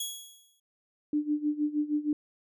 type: tone with exponential decay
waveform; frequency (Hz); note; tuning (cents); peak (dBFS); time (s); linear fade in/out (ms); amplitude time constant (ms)
15% pulse; 3339; G#7; +9; -23; 0-0.6; 5; 130
type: tone with tremolo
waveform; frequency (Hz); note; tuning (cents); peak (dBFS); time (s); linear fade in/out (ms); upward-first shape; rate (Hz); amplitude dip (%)
sine; 297.9; D4; +25; -23; 1.13-2.13; 2; sine; 6.4; 85
effects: none